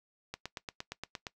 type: click train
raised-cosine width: 0.2 ms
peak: -21 dBFS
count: 9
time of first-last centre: 0.34-1.268 s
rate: 8.62 Hz
effects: noise-tail reverb RT60 0.1 s tail -19 dB re dry